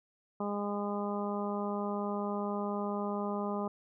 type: harmonic tone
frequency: 204.3 Hz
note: G#3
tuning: 28 cents flat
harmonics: 1 / 2 / 3 / 4 / 5 / 6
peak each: -35 / -38 / -40 / -41 / -42 / -43 dBFS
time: 0.4-3.68 s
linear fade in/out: 5 ms
effects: none